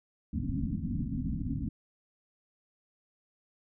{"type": "low-pass noise", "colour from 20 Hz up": "white", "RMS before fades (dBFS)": -33, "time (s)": [0.33, 1.69], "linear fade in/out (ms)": 5, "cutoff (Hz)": 280, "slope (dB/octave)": 96, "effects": []}